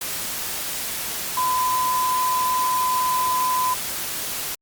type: tone in noise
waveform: sine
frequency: 1011 Hz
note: B5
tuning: 40 cents sharp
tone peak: -19 dBFS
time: 1.37-3.74 s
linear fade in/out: 5 ms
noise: white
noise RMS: -28 dBFS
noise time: 0.01-4.55 s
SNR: +6 dB
effects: Opus 48 kbps